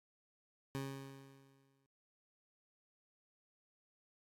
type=tone with exponential decay; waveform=20% pulse; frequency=136.3 Hz; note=C#3; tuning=29 cents flat; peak=-33 dBFS; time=0.75-1.86 s; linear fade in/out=0 ms; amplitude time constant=240 ms; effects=noise-tail reverb RT60 0.2 s tail -26 dB re dry + AAC 64 kbps